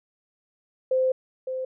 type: tone pair in turn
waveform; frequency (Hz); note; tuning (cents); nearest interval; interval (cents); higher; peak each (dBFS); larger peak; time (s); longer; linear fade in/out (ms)
sine; 518 / 518; C5 / C5; -17 / -17; unison; 0; neither; -19 / -27; first; 0.91-1.12 / 1.47-1.65; first; 5
effects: none